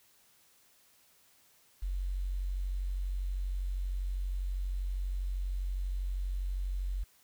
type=tone with quantisation; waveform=sine; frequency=46.25 Hz; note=F#1; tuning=in tune; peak=-31 dBFS; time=1.82-7.04 s; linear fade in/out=10 ms; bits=10; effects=white hiss -65 dBFS RMS until 7.23 s